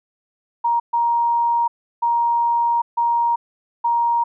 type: tone bursts at uneven times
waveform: sine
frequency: 940 Hz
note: A#5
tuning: 14 cents sharp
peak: -15 dBFS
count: 5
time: 0.64-0.8 / 0.93-1.68 / 2.02-2.82 / 2.97-3.36 / 3.84-4.24 s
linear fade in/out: 10 ms
effects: none